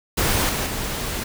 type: noise with level steps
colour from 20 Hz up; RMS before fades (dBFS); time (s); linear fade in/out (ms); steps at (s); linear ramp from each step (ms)
pink; -20 / -24 / -27; 0.17-1.24; 10; 0.49 / 0.66; 2
effects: none